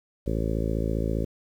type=harmonic tone; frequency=55 Hz; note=A1; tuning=in tune; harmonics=1 / 2 / 3 / 4 / 5 / 6 / 7 / 8 / 9 / 10; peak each=-28 / -31 / -33 / -34 / -35 / -36 / -36 / -37 / -38 / -38 dBFS; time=0.26-1.25 s; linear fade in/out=10 ms; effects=9-bit